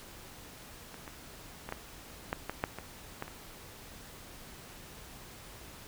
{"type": "clicks", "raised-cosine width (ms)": 0.5, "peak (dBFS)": [-30, -29, -24, -20, -16, -19, -14, -25, -21, -29], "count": 10, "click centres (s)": [0.943, 1.078, 1.69, 1.724, 2.329, 2.496, 2.639, 2.786, 3.224, 3.28], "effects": ["pink hiss -50 dBFS RMS until 5.87 s"]}